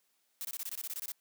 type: noise bursts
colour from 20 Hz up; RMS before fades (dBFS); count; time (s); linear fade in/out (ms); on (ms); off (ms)
blue; -39; 12; 0.41-1.119; 0; 38; 23
effects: white hiss -75 dBFS RMS until 1.2 s + high-pass 200 Hz 12 dB/octave